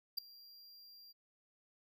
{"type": "tone with ADSR envelope", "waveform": "square", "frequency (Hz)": 4757, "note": "D8", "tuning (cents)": 21, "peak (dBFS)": -32, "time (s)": [0.17, 1.13], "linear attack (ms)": 14, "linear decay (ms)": 3, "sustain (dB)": -24, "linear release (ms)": 21, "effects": []}